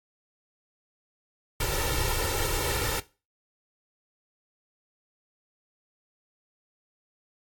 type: noise with comb filter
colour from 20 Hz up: pink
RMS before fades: -28 dBFS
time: 1.6-3 s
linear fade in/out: 5 ms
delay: 2.2 ms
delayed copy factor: +0.95
effects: noise-tail reverb RT60 0.3 s tail -18 dB re dry + AAC 64 kbps